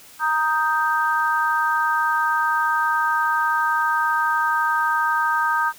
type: chord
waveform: sine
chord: Eb major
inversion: second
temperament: equal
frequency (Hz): 932.3 / 1244.5 / 1568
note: Bb5 / Eb6 / G6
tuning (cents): 0 / 0 / 0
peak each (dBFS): -22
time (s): 0.19-5.73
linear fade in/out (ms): 50
effects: white hiss -46 dBFS RMS until 5.78 s